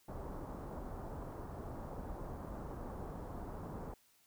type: low-pass noise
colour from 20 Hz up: pink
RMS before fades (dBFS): -45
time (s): 0.08-3.94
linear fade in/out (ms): 5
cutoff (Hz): 1100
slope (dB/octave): 24
effects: white hiss -70 dBFS RMS until 4.26 s